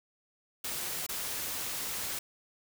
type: noise with dropouts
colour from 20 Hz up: white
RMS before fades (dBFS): -36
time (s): 0.64-2.19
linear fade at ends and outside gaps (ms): 5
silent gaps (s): 1.066-1.089
effects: none